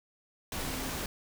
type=tone in noise; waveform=sine; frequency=261.6 Hz; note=C4; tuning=in tune; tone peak=-41 dBFS; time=0.67-0.9 s; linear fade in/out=2 ms; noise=pink; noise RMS=-36 dBFS; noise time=0.52-1.06 s; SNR=-8 dB; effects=none